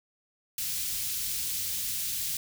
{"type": "band-stop noise", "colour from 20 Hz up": "white", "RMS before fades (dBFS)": -32, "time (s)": [0.58, 2.37], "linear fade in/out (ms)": 2, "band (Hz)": [130, 3200], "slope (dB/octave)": 12, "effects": []}